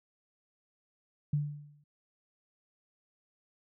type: tone with exponential decay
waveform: sine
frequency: 146.83 Hz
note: D3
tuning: in tune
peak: -24 dBFS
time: 1.33-1.84 s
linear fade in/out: 5 ms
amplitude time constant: 110 ms
effects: none